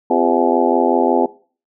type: harmonic tone with a mistuned harmonic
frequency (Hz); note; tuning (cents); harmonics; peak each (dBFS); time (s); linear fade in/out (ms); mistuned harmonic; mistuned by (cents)
85.5; F2; -36; 3 / 4 / 5 / 6 / 7 / 8 / 9 / 10; -19 / -20 / -20 / -21 / -24 / -22 / -21 / -20; 0.1-1.26; 5; 5; -89
effects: noise-tail reverb RT60 0.4 s tail -19 dB re dry